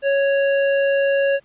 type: tone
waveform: square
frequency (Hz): 554.4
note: C#5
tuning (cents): 0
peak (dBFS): -16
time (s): 0.02-1.4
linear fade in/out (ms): 50
effects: pink hiss -59 dBFS RMS until 1.44 s + resampled to 8000 Hz